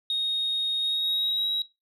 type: tone with pitch glide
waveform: sine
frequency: 3729 to 3849 Hz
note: A#7 to B7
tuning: 0 to -45 cents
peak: -22 dBFS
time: 0.1-1.62 s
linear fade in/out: 2 ms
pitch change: +55 cents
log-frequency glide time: 0.8-1.49 s
effects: noise-tail reverb RT60 0.2 s tail -18 dB re dry + tanh soft clip ceiling -21 dBFS